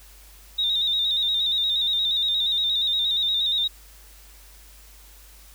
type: tone with vibrato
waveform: sine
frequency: 3699 Hz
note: A#7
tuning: 14 cents flat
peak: -20 dBFS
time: 0.58-3.68 s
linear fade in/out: 10 ms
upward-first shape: square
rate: 8.5 Hz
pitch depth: 46 cents each way
effects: added 50 Hz sine -48 dBFS peak until 5.54 s + white hiss -51 dBFS RMS until 5.54 s